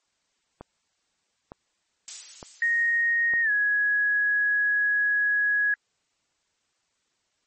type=click train; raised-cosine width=1 ms; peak=-25 dBFS; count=4; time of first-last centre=0.61-3.337 s; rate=1.1 Hz
type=noise with exponential decay; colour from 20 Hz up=violet; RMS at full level=-28 dBFS; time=2.08-3.56 s; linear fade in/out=0 ms; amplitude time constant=320 ms
type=tone with pitch glide; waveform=sine; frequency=1864.7 to 1670.9 Hz; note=A#6 to G#6; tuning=0 to +10 cents; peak=-20 dBFS; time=2.62-5.74 s; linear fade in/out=2 ms; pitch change=-190 cents; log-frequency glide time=3.42-3.51 s
effects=white hiss -73 dBFS RMS until 7.46 s + MP3 32 kbps